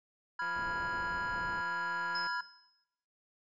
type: chord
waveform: triangle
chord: F diminished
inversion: second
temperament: equal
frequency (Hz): 987.8 / 1396.9 / 1661.2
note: Cb6 / F6 / Ab6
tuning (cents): 0 / 0 / 0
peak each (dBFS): -36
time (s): 0.39-2.41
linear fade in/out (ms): 5
type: click train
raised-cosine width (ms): 0.5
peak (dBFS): -34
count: 319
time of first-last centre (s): 0.42-2.269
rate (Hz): 172
type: low-pass noise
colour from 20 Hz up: pink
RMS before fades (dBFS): -48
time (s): 0.56-1.61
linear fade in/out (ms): 5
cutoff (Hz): 1100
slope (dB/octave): 24
type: tone with exponential decay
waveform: sine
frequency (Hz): 5120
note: D#8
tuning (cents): +49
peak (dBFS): -35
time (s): 2.15-2.84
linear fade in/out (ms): 2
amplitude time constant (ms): 150
effects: noise-tail reverb RT60 0.8 s tail -17 dB re dry + resampled to 16000 Hz